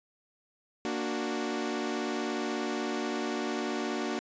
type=chord; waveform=sawtooth; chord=Bb augmented; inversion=none; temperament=equal; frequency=233.1 / 293.7 / 370 Hz; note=Bb3 / D4 / F#4; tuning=0 / 0 / 0 cents; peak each=-31 / -31 / -31 dBFS; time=0.85-4.19 s; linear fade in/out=0 ms; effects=resampled to 16000 Hz